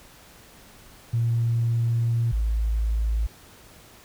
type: tone pair in turn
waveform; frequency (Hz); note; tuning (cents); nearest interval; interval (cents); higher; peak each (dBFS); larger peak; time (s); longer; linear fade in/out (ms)
sine; 116.54 / 55; A#2 / A1; 0 / 0; octave + minor second; 1300; first; -19 / -20; first; 1.13-2.32 / 2.32-3.27; first; 10
effects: tanh soft clip ceiling -15 dBFS + pink hiss -50 dBFS RMS until 4.04 s